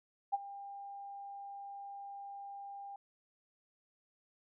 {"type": "tone with ADSR envelope", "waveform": "sine", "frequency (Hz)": 799, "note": "G5", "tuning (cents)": 33, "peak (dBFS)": -27, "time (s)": [0.32, 2.96], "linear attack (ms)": 21, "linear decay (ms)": 27, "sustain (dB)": -17, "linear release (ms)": 3, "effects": []}